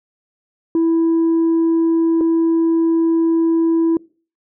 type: tone pair in turn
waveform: sine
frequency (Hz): 329.6 / 329.6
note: E4 / E4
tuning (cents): 0 / 0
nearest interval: unison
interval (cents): 0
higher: neither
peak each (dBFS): -10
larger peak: neither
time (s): 0.75-2.21 / 2.21-3.97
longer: second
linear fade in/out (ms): 2
effects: noise-tail reverb RT60 0.4 s tail -25 dB re dry + tanh soft clip ceiling -11 dBFS